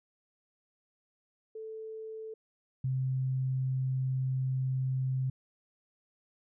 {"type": "tone pair in turn", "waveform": "sine", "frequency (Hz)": [440, 130.81], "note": ["A4", "C3"], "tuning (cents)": [0, 0], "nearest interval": "octave + major sixth", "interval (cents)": 2100, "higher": "first", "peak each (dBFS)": [-39, -28], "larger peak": "second", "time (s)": [[1.55, 2.34], [2.84, 5.3]], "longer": "second", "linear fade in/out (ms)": 5, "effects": []}